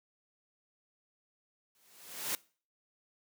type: noise with exponential growth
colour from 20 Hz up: white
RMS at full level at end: -32 dBFS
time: 1.75-2.35 s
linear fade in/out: 1 ms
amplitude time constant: 130 ms
effects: noise-tail reverb RT60 0.4 s tail -22 dB re dry + high-pass 150 Hz 12 dB/octave